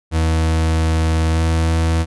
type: tone with pitch glide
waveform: 40% pulse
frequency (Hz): 80.4 to 81.57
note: E2 to E2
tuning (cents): -43 to -18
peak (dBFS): -13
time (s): 0.11-2.06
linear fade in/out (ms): 50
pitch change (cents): +25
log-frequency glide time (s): 1.31-1.42
effects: resampled to 24000 Hz